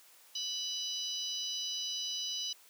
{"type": "harmonic tone", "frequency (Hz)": 989, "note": "B5", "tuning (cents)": 2, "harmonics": [3, 4, 5, 6], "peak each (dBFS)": [-39, -40, -41, -42], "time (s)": [0.35, 2.53], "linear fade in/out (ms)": 5, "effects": ["white hiss -60 dBFS RMS until 2.69 s", "high-pass 400 Hz 12 dB/octave"]}